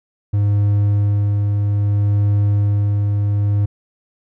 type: tone with tremolo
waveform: triangle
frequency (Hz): 102.3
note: G#2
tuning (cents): -26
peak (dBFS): -10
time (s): 0.33-3.66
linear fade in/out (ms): 10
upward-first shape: sine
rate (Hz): 0.62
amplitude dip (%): 25
effects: none

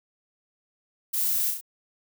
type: noise with echo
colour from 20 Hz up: violet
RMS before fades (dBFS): -27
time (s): 1.13-1.51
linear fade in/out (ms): 10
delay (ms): 34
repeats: 3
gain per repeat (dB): -4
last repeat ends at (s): 1.612
effects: none

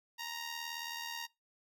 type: tone with amplitude modulation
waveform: 10% pulse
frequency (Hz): 934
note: A#5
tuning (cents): +3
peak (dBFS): -29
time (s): 0.18-1.27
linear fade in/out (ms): 20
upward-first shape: sine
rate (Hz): 78.6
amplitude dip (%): 55
effects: noise-tail reverb RT60 0.2 s tail -21 dB re dry

